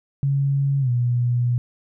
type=tone with pitch glide; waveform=sine; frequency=139 to 121.71 Hz; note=C#3 to B2; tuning=+5 to -25 cents; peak=-17 dBFS; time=0.23-1.58 s; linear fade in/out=0 ms; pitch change=-230 cents; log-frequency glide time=0.8-0.9 s; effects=none